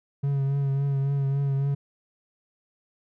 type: tone with vibrato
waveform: triangle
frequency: 138.59 Hz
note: C#3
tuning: in tune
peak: -20 dBFS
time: 0.23-1.75 s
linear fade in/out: 10 ms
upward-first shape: triangle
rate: 3.6 Hz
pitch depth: 35 cents each way
effects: none